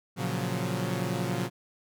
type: chord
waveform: sawtooth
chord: Gb major seventh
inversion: first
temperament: equal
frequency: 116.54 / 138.59 / 174.61 / 185 Hz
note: Bb2 / Db3 / F3 / Gb3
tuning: 0 / 0 / 0 / 0 cents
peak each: -30 dBFS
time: 0.16-1.5 s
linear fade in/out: 50 ms
effects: none